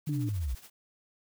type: noise with tremolo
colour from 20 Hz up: white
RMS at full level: -49 dBFS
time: 0.06-0.7 s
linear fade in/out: 10 ms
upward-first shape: triangle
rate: 14 Hz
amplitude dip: 75%
type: linear sweep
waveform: sine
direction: down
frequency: 155.56 to 55.4 Hz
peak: -29 dBFS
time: 0.07-0.55 s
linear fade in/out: 5 ms
type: tone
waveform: sine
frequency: 295.9 Hz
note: D4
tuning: 13 cents sharp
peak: -33 dBFS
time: 0.09-0.29 s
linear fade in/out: 2 ms
effects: none